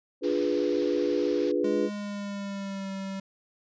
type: chord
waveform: sine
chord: D diminished seventh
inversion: none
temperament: equal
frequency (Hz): 293.7 / 349.2 / 415.3 / 493.9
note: D4 / F4 / Ab4 / Cb5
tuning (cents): 0 / 0 / 0 / 0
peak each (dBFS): -29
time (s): 0.21-1.9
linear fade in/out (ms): 50
type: low-pass noise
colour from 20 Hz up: white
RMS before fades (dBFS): -46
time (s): 0.23-1.52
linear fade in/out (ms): 10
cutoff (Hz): 5400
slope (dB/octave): 48
type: tone with pitch glide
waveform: square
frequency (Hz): 207.7 to 193.79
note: G#3 to G3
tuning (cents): 0 to -20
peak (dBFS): -33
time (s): 1.64-3.2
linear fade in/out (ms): 5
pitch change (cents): -120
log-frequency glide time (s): 1.83-2.9
effects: resampled to 16000 Hz